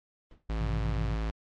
brown noise with exponential decay, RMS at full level -46 dBFS, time 0.31-0.48 s, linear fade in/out 2 ms, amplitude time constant 35 ms
square tone, 54.4 Hz, A1, 19 cents flat, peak -30 dBFS, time 0.49-1.31 s, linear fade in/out 10 ms
sine chord, G augmented, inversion none, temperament equal, 98 / 123.47 / 155.56 Hz, G2 / B2 / D#3, 0 / 0 / 0 cents, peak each -36 dBFS, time 0.58-1.17 s, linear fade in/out 50 ms
effects low-pass 4000 Hz 12 dB/octave + AAC 32 kbps

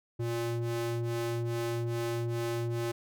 square ring-modulated tone, 116.9 Hz, A#2, 5 cents sharp, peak -28 dBFS, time 0.19-2.92 s, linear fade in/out 10 ms, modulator 235 Hz, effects none

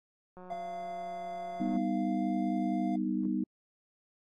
click train, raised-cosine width 1 ms, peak -36 dBFS, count 255, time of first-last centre 0.37-1.766 s, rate 182 Hz
triangle tone with pitch glide, 689 to 697.4 Hz, F5 to F5, -24 to -3 cents, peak -35 dBFS, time 0.5-2.96 s, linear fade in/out 5 ms, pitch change +21 cents, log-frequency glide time 1.58-2.23 s
sine chord, G augmented, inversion none, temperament equal, 196 / 246.9 / 311.1 Hz, G3 / B3 / D#4, 0 / 0 / 0 cents, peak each -33 dBFS, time 1.6-3.44 s, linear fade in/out 5 ms
effects AAC 32 kbps

